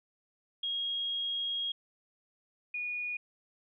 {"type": "tone pair in turn", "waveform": "sine", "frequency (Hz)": [3274, 2453], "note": ["G#7", "D#7"], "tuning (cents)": [-25, -25], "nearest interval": "perfect fourth", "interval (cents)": 500, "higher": "first", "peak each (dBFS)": [-31, -33], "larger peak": "first", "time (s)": [[0.63, 1.72], [2.74, 3.17]], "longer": "first", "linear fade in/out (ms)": 5, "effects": []}